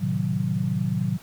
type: chord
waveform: sine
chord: A diminished seventh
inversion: none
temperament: equal with one note detuned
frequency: 111.34 / 130.81 / 155.56 / 185 Hz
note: A2 / C3 / Eb3 / Gb3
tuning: +21 / 0 / 0 / 0 cents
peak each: -29 / -28 / -28 / -26 dBFS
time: 0-1.18 s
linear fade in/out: 20 ms
effects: pink hiss -49 dBFS RMS until 1.22 s